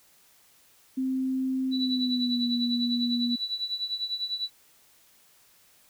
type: tone with pitch glide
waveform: sine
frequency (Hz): 261.6 to 241.3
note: C4 to B3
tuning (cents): 0 to -40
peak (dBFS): -25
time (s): 0.97-3.36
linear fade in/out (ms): 10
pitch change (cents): -140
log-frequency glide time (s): 1.71-2.45
type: tone with tremolo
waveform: sine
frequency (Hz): 3951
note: B7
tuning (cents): 0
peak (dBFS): -25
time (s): 1.71-4.5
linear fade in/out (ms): 50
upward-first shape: triangle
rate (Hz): 10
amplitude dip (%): 85
effects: white hiss -60 dBFS RMS until 5.89 s